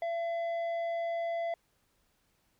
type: tone with tanh clipping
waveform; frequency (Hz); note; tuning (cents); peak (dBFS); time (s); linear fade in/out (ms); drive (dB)
sine; 675; E5; +41; -32; 0.02-1.54; 2; 7
effects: pink hiss -73 dBFS RMS until 2.59 s